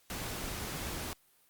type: noise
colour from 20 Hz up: pink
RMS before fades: -39 dBFS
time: 0.1-1.13 s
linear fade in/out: 0 ms
effects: white hiss -67 dBFS RMS until 1.49 s + Opus 48 kbps